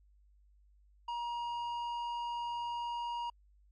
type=tone with tanh clipping; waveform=sine; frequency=949 Hz; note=A#5; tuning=31 cents sharp; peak=-37 dBFS; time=1.08-3.3 s; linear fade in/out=5 ms; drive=9 dB; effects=added 50 Hz sine -62 dBFS peak until 3.71 s + AAC 64 kbps